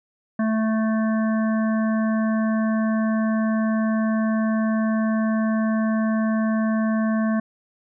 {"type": "harmonic tone", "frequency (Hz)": 220, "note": "A3", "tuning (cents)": 0, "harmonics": [1, 3, 5, 7, 8], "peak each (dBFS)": [-19, -29, -33, -36, -37], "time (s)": [0.39, 7.4], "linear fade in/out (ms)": 5, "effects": []}